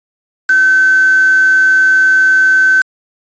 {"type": "tone with quantisation", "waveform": "sine", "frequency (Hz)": 1532, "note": "G6", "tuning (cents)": -40, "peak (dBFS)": -6, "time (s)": [0.49, 2.82], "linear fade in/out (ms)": 5, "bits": 3, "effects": ["resampled to 16000 Hz"]}